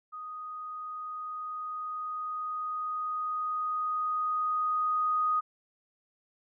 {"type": "tone with level ramp", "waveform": "sine", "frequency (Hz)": 1244.5, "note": "D#6", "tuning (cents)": 0, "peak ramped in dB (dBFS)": [-38, -24], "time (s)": [0.12, 5.41], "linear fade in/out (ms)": 20, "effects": []}